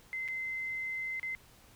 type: tone with dropouts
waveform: sine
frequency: 2066 Hz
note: C7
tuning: 22 cents flat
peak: -34 dBFS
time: 0.13-1.35 s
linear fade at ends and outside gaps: 0 ms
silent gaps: 0.279-0.285 / 1.197-1.23 s
effects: added 113 Hz sine -68 dBFS peak until 1.75 s + pink hiss -60 dBFS RMS until 1.75 s